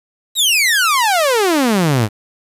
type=exponential sweep; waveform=sawtooth; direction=down; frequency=3951 to 99.4 Hz; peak=-8 dBFS; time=0.35-2.09 s; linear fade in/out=50 ms; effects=resampled to 32000 Hz + 7-bit